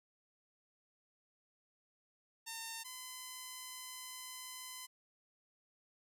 5% pulse tone pair in turn, 908 / 1019.2 Hz, A#5 / C6, -46 / -46 cents, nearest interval major second, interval 200 cents, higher second, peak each -31 / -34 dBFS, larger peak first, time 2.46-2.84 / 2.84-4.87 s, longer second, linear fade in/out 20 ms, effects none

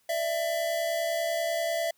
square tone pair together, 596 / 666.1 Hz, D5 / E5, +25 / +18 cents, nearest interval major second, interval 193 cents, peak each -35 / -28 dBFS, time 0.09-1.91 s, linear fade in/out 5 ms, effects white hiss -68 dBFS RMS until 1.97 s

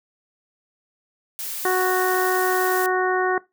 blue noise, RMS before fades -30 dBFS, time 1.39-2.86 s, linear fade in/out 0 ms
harmonic tone, 369.5 Hz, F#4, 2 cents flat, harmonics 1 / 2 / 3 / 4 / 5, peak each -21 / -24 / -26 / -27 / -28 dBFS, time 1.65-3.38 s, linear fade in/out 2 ms
effects noise-tail reverb RT60 0.2 s tail -20 dB re dry

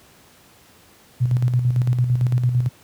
sine tone with tremolo, 123.47 Hz, B2, in tune, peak -13 dBFS, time 1.2-2.69 s, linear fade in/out 20 ms, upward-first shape square, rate 8.9 Hz, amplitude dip 50%, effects pink hiss -51 dBFS RMS until 2.83 s + high-pass 80 Hz 12 dB/octave

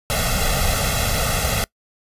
pink noise with comb filter, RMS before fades -20 dBFS, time 0.1-1.64 s, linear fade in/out 0 ms, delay 1.5 ms, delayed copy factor +0.95, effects noise-tail reverb RT60 0.1 s tail -24 dB re dry + resampled to 32000 Hz

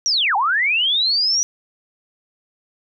sine linear two-way sweep, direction down then up, 5880 to 752 to 5880 Hz, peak -15 dBFS, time 0.06-1.43 s, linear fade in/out 0 ms, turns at 0.36 s, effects none

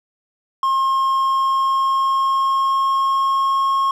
triangle tone with pitch glide, 1071 to 1084.7 Hz, C6 to C#6, +40 to -38 cents, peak -13 dBFS, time 0.63-3.91 s, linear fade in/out 2 ms, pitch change +22 cents, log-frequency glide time 1.15-3.69 s, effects none

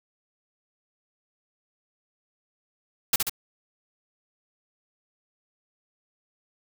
white noise with echo, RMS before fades -20 dBFS, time 3.13-3.16 s, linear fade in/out 5 ms, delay 68 ms, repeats 2, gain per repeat -4 dB, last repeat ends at 3.296 s, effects none

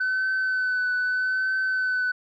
sine tone with vibrato, 1512 Hz, F#6, 37 cents sharp, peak -20 dBFS, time 0-2.12 s, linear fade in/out 10 ms, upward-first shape triangle, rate 0.8 Hz, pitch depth 25 cents each way, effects tanh soft clip ceiling -20 dBFS

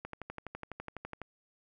click train, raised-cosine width 0.5 ms, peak -25 dBFS, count 15, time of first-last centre 0.05-1.217 s, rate 12 Hz, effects none

